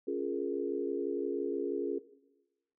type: chord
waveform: sine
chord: Bb minor seventh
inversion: first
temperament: equal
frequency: 277.2 / 349.2 / 415.3 / 466.2 Hz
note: Db4 / F4 / Ab4 / Bb4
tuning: 0 / 0 / 0 / 0 cents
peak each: -38 / -36 / -35 / -40 dBFS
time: 0.07-1.99 s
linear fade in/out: 10 ms
effects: noise-tail reverb RT60 1.0 s tail -17 dB re dry